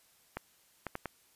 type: clicks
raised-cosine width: 0.5 ms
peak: -21 dBFS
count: 4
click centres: 0.37 / 0.867 / 0.954 / 1.057 s
effects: white hiss -66 dBFS RMS until 1.35 s + resampled to 32000 Hz